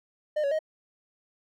triangle tone with pitch steps, 606 / 560 / 626 Hz, D#5 / C#5 / D#5, -46 / +18 / +10 cents, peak -22 dBFS, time 0.36-0.591 s, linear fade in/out 10 ms, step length 77 ms, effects none

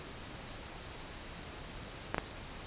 clicks, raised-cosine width 0.5 ms, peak -15 dBFS, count 2, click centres 2.145 / 2.182 s, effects pink hiss -46 dBFS RMS until 2.66 s + resampled to 8000 Hz

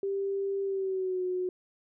sine tone with pitch glide, 393.8 to 365.3 Hz, G4 to F#4, +8 to -22 cents, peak -28 dBFS, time 0.03-1.49 s, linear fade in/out 2 ms, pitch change -130 cents, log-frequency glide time 0.63-1.23 s, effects none

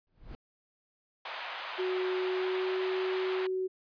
brown noise with exponential growth, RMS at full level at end -37 dBFS, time 0.07-0.35 s, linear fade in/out 0 ms, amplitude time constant 59 ms
pink band-pass noise, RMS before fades -40 dBFS, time 1.25-3.47 s, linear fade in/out 5 ms, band 690 to 3600 Hz, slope 24 dB/octave
sine tone with pitch glide, 370 to 374.1 Hz, F#4 to F#4, 0 to +19 cents, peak -29 dBFS, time 1.78-3.68 s, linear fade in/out 20 ms, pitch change +19 cents, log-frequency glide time 2.18-2.82 s
effects resampled to 11025 Hz

